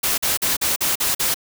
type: noise bursts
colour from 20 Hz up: white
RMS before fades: -20 dBFS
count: 7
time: 0.03-1.344 s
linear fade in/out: 10 ms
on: 150 ms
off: 44 ms
effects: none